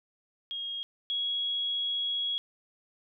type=tone pair in turn; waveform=sine; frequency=3266 / 3325 Hz; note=G#7 / G#7; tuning=-30 / +1 cents; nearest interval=unison; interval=31 cents; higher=second; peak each=-33 / -28 dBFS; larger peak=second; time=0.51-0.83 / 1.1-2.38 s; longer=second; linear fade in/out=0 ms; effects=none